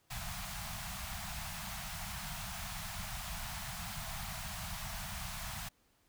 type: band-stop noise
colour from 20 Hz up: pink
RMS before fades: -42 dBFS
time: 0.1-5.69 s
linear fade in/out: 10 ms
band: 210 to 640 Hz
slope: 96 dB/octave
effects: pink hiss -72 dBFS RMS until 6.08 s